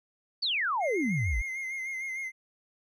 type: exponential sweep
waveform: sine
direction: down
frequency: 4699 to 45.78 Hz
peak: -26 dBFS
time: 0.42-1.42 s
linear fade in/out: 10 ms
type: tone with vibrato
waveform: triangle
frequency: 2104 Hz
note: C7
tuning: 9 cents sharp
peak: -31 dBFS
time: 0.8-2.32 s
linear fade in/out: 50 ms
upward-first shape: sine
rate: 6.6 Hz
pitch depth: 45 cents each way
effects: none